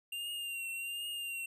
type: tone with vibrato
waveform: square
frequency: 2781 Hz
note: F7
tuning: 8 cents flat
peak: -38 dBFS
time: 0.12-1.46 s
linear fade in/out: 5 ms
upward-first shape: triangle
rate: 1.3 Hz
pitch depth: 47 cents each way
effects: none